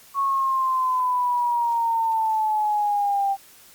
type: exponential sweep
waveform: sine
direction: down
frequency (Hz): 1108.7 to 784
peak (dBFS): -19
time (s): 0.14-3.37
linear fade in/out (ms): 50
effects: white hiss -50 dBFS RMS until 3.74 s + Opus 48 kbps